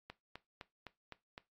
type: click train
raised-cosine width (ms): 0.3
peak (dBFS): -30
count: 6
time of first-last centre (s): 0.1-1.379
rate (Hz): 3.91
effects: noise-tail reverb RT60 0.2 s tail -18 dB re dry + AAC 32 kbps